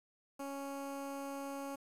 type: tone with notch filter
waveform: 15% pulse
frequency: 277.2 Hz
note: C#4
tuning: in tune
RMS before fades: -43 dBFS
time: 0.39-1.76 s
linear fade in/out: 10 ms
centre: 3600 Hz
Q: 0.87
effects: resampled to 32000 Hz + 10-bit